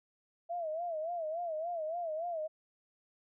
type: tone with vibrato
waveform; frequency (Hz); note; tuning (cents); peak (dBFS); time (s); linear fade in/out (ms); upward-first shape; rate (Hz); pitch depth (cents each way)
sine; 659.3; E5; 0; -34; 0.49-2.48; 20; sine; 3.5; 120
effects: none